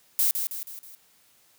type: noise with echo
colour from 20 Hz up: violet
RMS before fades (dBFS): -22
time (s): 0.19-0.31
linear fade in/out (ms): 0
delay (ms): 160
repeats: 4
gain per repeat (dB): -6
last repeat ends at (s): 0.95
effects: white hiss -61 dBFS RMS until 1.58 s + high-pass 60 Hz 12 dB/octave